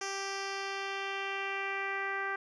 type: tone with low-pass filter sweep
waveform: 10% pulse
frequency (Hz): 392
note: G4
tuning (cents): 0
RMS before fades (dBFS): -36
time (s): 0.01-2.36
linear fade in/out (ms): 5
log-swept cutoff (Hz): 6200 to 1700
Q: 2.5
effects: none